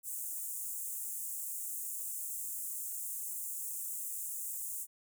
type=high-pass noise; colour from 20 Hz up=pink; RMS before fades=-40 dBFS; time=0.03-4.87 s; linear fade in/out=50 ms; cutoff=7300 Hz; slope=48 dB/octave; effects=none